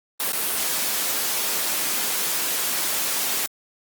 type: noise with dropouts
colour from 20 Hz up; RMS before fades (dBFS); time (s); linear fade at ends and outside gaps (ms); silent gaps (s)
white; -24; 0.2-3.46; 0; 0.32-0.332
effects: high-pass 200 Hz 12 dB/octave + Opus 32 kbps